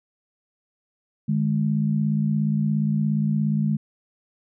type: tone pair together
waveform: sine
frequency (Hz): 151.8 / 208.9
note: D#3 / G#3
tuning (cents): -42 / +10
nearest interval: tritone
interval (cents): 552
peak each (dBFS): -22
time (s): 1.28-3.77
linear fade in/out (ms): 10
effects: none